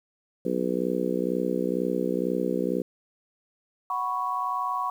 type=harmonic tone; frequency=62.1 Hz; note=B1; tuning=10 cents sharp; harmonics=3 / 4 / 5 / 6 / 7 / 8; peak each=-31 / -31 / -31 / -31 / -31 / -31 dBFS; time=0.45-2.82 s; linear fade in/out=5 ms
type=chord; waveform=sine; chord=F# suspended fourth; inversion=none; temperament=equal; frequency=740 / 987.8 / 1108.7 Hz; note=F#5 / B5 / C#6; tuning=0 / 0 / 0 cents; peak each=-33 / -30 / -28 dBFS; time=3.9-4.9 s; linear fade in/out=2 ms
effects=9-bit